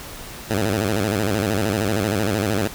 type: tone with vibrato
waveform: 10% pulse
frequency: 102.8 Hz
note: G#2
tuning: 17 cents flat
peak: -11 dBFS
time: 0.5-2.68 s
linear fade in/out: 10 ms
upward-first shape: square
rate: 13 Hz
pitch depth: 130 cents each way
effects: pink hiss -36 dBFS RMS until 2.74 s